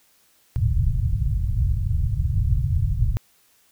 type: low-pass noise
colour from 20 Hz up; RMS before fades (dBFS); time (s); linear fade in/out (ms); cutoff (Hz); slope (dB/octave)
white; -21; 0.56-3.17; 0; 130; 48
effects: white hiss -60 dBFS RMS until 3.71 s